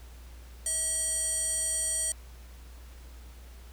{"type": "tone with band-pass filter", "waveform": "square", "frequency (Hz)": 642, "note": "E5", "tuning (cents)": -46, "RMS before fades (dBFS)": -30, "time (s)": [0.66, 2.12], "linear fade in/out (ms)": 2, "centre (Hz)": 8600, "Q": 7.7, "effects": ["added 60 Hz sine -45 dBFS peak until 3.72 s", "pink hiss -56 dBFS RMS until 3.72 s"]}